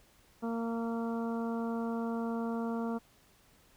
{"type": "harmonic tone", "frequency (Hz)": 230.2, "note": "A#3", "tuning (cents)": -22, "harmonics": [1, 2, 3, 4, 5, 6], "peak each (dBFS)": [-33, -39, -43, -45, -47, -49], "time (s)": [0.42, 2.99], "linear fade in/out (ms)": 20, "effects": ["pink hiss -64 dBFS RMS until 3.76 s"]}